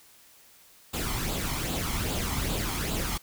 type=noise with flanger; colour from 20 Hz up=pink; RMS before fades=-30 dBFS; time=0.93-3.18 s; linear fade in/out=10 ms; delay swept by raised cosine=0.25 to 0.96 ms; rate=2.5 Hz; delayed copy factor=+0.55; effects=white hiss -56 dBFS RMS until 3.22 s